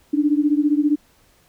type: beating tone pair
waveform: sine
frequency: 290 / 305 Hz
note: D4 / D#4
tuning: -22 / -34 cents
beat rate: 15 Hz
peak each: -17 / -19 dBFS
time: 0.13-0.96 s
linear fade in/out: 10 ms
effects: pink hiss -57 dBFS RMS until 1.48 s